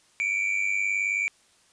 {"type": "tone pair together", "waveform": "triangle", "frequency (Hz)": [2281, 2380], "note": ["C#7", "D7"], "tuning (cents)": [49, 22], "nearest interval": "minor second", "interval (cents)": 73, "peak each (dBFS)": -25, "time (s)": [0.2, 1.28], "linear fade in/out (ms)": 0, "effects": ["white hiss -61 dBFS RMS until 1.72 s", "resampled to 22050 Hz"]}